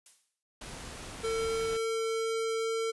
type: noise with exponential decay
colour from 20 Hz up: blue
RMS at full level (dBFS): -50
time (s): 0.06-0.43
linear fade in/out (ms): 1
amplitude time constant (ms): 79
type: noise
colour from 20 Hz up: pink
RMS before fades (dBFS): -43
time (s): 0.61-1.77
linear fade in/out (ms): 5
type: tone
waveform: square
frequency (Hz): 450.2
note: A4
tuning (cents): +40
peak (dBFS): -30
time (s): 1.23-2.92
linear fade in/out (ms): 20
effects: resampled to 24000 Hz